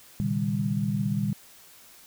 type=tone cluster; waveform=sine; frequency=118.8 / 136.2 / 153.5 / 198.9 Hz; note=A#2 / C#3 / D#3 / G3; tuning=+33 / -30 / -23 / +25 cents; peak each=-30 / -35 / -30 / -27 dBFS; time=0.2-1.33 s; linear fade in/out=0 ms; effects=white hiss -52 dBFS RMS until 2.06 s